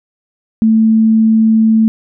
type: tone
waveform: sine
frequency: 221.5 Hz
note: A3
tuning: 12 cents sharp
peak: -6 dBFS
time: 0.62-1.88 s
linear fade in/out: 0 ms
effects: none